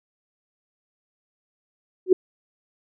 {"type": "tone with exponential growth", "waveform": "sine", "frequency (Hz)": 370, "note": "F#4", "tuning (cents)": 0, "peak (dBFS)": -7, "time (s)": [2.06, 2.13], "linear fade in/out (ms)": 5, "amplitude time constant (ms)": 15, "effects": []}